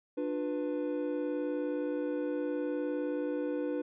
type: chord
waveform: triangle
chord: B diminished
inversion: first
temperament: just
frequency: 296.3 / 355.6 / 493.9 Hz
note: D4 / F4 / B4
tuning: +15 / +31 / 0 cents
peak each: -32 / -37 / -33 dBFS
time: 0.17-3.82 s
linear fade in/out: 10 ms
effects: resampled to 8000 Hz